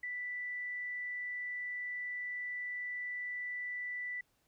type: tone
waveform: sine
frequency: 1975.5 Hz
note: B6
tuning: in tune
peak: -37 dBFS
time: 0.03-4.21 s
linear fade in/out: 5 ms
effects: pink hiss -75 dBFS RMS until 4.47 s